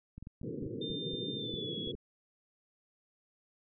clicks, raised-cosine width 5 ms, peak -33 dBFS, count 11, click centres 0.18 / 0.226 / 0.271 / 0.415 / 0.625 / 0.663 / 0.903 / 1.135 / 1.54 / 1.874 / 1.95 s
white band-pass noise, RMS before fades -40 dBFS, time 0.43-1.95 s, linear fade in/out 2 ms, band 100 to 490 Hz, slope 96 dB/octave
sine tone with pitch glide, 3600 to 3359 Hz, A7 to G#7, +39 to +19 cents, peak -39 dBFS, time 0.81-1.92 s, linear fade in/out 10 ms, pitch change -120 cents, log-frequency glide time 1.37-1.73 s
effects none

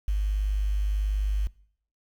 sine tone with quantisation, 50.7 Hz, G#1, 41 cents flat, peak -22 dBFS, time 0.08-1.47 s, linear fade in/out 0 ms, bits 8, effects noise-tail reverb RT60 0.6 s tail -22 dB re dry

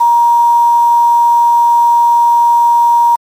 sine tone with quantisation, 944 Hz, A#5, 22 cents sharp, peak -5 dBFS, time 0-3.16 s, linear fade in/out 10 ms, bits 5, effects MP3 64 kbps

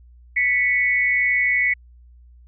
sine tone pair together, 1975.1 / 2217 Hz, B6 / C#7, 0 / 0 cents, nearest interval major second, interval 200 cents, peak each -19 dBFS, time 0.36-1.74 s, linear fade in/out 10 ms, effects added 60 Hz sine -45 dBFS peak until 2.47 s

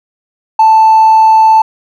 sine tone with hard clipping, 881 Hz, A5, 2 cents sharp, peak -3 dBFS, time 0.59-1.62 s, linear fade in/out 5 ms, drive 1 dB, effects none

